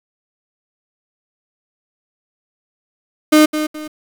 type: tone with echo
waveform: 35% pulse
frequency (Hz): 306.2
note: D#4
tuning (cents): -28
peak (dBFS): -5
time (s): 3.32-3.46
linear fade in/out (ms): 10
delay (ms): 210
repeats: 2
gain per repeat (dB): -10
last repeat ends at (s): 3.88
effects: 7-bit